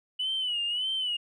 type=tone with vibrato; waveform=sine; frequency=2960 Hz; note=F#7; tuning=in tune; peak=-26 dBFS; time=0.19-1.17 s; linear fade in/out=10 ms; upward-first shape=sine; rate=1.7 Hz; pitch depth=92 cents each way; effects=tanh soft clip ceiling -23 dBFS